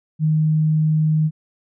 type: tone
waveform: sine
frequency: 155.56 Hz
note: D#3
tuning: in tune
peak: -14 dBFS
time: 0.19-1.31 s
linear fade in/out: 50 ms
effects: none